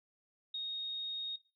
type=tone; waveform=sine; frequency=3729 Hz; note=A#7; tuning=in tune; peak=-36 dBFS; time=0.54-1.36 s; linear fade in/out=5 ms; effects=noise-tail reverb RT60 0.3 s tail -19 dB re dry